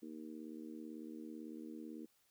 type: harmonic tone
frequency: 78 Hz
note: D#2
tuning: 5 cents sharp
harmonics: 3 / 4 / 5 / 6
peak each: -50 / -49 / -57 / -59 dBFS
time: 0.02-2.06 s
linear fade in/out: 10 ms
effects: white hiss -75 dBFS RMS until 2.3 s